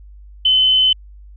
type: tone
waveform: sine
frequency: 3043 Hz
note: F#7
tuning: 48 cents sharp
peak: -10 dBFS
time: 0.45-0.93 s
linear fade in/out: 5 ms
effects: added 50 Hz sine -37 dBFS peak until 1.36 s